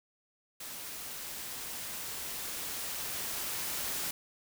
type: noise with level ramp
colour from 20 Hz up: white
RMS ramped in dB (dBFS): -43 to -35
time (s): 0.6-4.11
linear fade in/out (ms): 5
effects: none